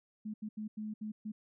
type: tone bursts at uneven times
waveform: sine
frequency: 214.1 Hz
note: A3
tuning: 47 cents flat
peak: -37 dBFS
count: 6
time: 0.25-0.34 / 0.42-0.49 / 0.57-0.68 / 0.77-0.94 / 1.01-1.12 / 1.25-1.32 s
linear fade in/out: 10 ms
effects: none